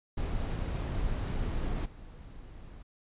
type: noise with level steps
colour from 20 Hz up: brown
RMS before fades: -32 / -47 dBFS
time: 0.17-2.83 s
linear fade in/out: 10 ms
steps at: 1.85 s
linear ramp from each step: 10 ms
effects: resampled to 8000 Hz